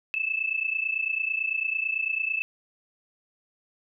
sine tone pair together, 2608 / 2637 Hz, E7 / E7, -19 / 0 cents, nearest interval unison, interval 19 cents, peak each -28 dBFS, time 0.14-2.42 s, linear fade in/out 0 ms, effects none

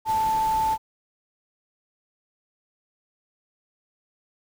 sine tone in noise, 880 Hz, A5, in tune, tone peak -20 dBFS, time 0.05-0.78 s, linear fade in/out 50 ms, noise pink, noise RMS -37 dBFS, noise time 0.05-0.78 s, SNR +14 dB, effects none

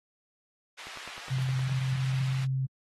white band-pass noise, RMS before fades -45 dBFS, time 0.77-2.46 s, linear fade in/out 20 ms, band 800 to 3400 Hz, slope 12 dB/octave
click train, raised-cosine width 0.5 ms, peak -28 dBFS, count 9, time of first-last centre 0.87-1.696 s, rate 9.69 Hz
sine tone with pitch glide, 130.81 to 132.48 Hz, C3 to C3, 0 to +22 cents, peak -26 dBFS, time 1.3-2.67 s, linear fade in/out 20 ms, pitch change +22 cents, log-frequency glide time 1.55-2.44 s
white noise with exponential growth, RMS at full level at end -44 dBFS, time 1.35-1.43 s, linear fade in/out 1 ms, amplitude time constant 17 ms
effects AAC 32 kbps

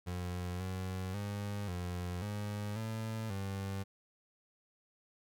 30% pulse tone with pitch steps, 89.5 / 93.4 / 102 / 89.1 / 103.6 / 111.1 / 97.6 Hz, F2 / F#2 / G#2 / F2 / G#2 / A2 / G2, +43 / +17 / -31 / +35 / -4 / +17 / -7 cents, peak -34 dBFS, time 0.06-3.84 s, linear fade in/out 20 ms, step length 540 ms, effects none

